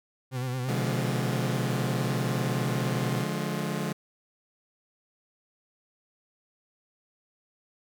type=tone with vibrato; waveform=40% pulse; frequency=127.1 Hz; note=C3; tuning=50 cents flat; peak=-28 dBFS; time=0.31-3.26 s; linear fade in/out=50 ms; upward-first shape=sine; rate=9 Hz; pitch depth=57 cents each way
type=chord; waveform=sawtooth; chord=D diminished; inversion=none; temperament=just; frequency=146.83 / 176.2 / 211.4 Hz; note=D3 / F3 / Ab3; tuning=0 / +16 / +31 cents; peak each=-29 dBFS; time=0.68-3.93 s; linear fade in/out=10 ms
effects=none